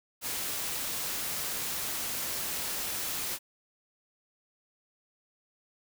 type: noise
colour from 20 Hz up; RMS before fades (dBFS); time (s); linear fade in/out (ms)
white; -34; 0.21-3.39; 50
effects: none